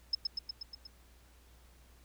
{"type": "tone with echo", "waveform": "sine", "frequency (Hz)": 5190, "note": "E8", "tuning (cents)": -28, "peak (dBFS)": -26, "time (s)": [0.13, 0.15], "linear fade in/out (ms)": 5, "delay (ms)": 120, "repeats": 6, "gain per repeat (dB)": -3, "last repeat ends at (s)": 0.87, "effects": ["added 60 Hz sine -59 dBFS peak until 2.04 s", "pink hiss -65 dBFS RMS until 2.04 s"]}